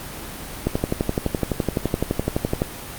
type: click train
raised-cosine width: 2 ms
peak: -6 dBFS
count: 24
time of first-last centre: 0.67-2.619 s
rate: 11.8 Hz
effects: pink hiss -34 dBFS RMS until 2.98 s + Opus 32 kbps